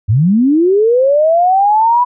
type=linear sweep; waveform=sine; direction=up; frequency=92.5 to 993 Hz; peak=-7 dBFS; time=0.08-2.05 s; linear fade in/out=20 ms; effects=none